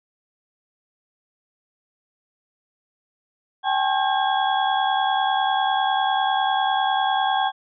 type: tone cluster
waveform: sine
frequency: 776 / 846 / 1080 / 1604 / 3347 Hz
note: G5 / G#5 / C#6 / G6 / G#7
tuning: -18 / +32 / -45 / +39 / +13 cents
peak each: -21 / -24 / -29 / -28 / -29 dBFS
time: 3.63-7.52 s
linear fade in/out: 50 ms
effects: none